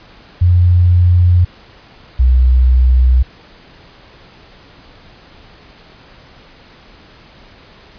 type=tone pair in turn; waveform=sine; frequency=88.6 / 62.98 Hz; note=F2 / B1; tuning=+25 / +35 cents; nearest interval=tritone; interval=590 cents; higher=first; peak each=-6 dBFS; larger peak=neither; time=0.41-1.45 / 2.19-3.23 s; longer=neither; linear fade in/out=10 ms; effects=pink hiss -42 dBFS RMS until 7.98 s + resampled to 11025 Hz